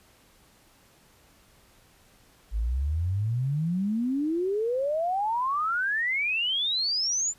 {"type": "exponential sweep", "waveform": "sine", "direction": "up", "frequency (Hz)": [50.4, 7260], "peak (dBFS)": -24, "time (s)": [2.51, 7.34], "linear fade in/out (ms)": 50, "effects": ["pink hiss -59 dBFS RMS until 7.38 s", "resampled to 32000 Hz"]}